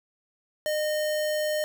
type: tone with sample-and-hold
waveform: sine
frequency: 609 Hz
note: D#5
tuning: 37 cents flat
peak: -24 dBFS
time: 0.66-1.64 s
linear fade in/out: 0 ms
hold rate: 2450 Hz
effects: none